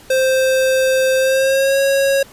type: tone with pitch glide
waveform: square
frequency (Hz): 523.3 to 548.7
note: C5 to C#5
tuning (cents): 0 to -18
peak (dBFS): -13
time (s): 0.1-2.23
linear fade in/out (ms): 5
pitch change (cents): +82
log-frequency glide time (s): 1.17-1.8
effects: pink hiss -43 dBFS RMS until 2.32 s + resampled to 32000 Hz